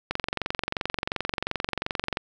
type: click train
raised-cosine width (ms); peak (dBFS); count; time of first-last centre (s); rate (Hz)
0.3; -10; 48; 0.11-2.171; 22.8
effects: none